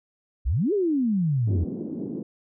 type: exponential two-way sweep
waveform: sine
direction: up then down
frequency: 51 to 432 to 79.1 Hz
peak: -20 dBFS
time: 0.45-1.65 s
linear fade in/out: 20 ms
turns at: 0.73 s
type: band-pass noise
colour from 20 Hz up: pink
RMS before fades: -32 dBFS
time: 1.47-2.23 s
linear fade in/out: 5 ms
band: 180 to 350 Hz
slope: 24 dB/octave
effects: none